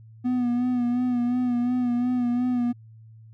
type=tone with vibrato; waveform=triangle; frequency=245.5 Hz; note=B3; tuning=10 cents flat; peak=-19 dBFS; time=0.24-2.73 s; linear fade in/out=20 ms; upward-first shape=sine; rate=2.8 Hz; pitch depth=39 cents each way; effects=added 111 Hz sine -45 dBFS peak until 3.33 s